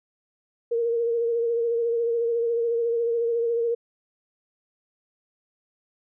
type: tone with vibrato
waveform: sine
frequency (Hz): 466.2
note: A#4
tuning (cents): 0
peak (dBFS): -21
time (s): 0.71-3.75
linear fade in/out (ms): 10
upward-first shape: sine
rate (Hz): 14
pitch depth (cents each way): 30
effects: none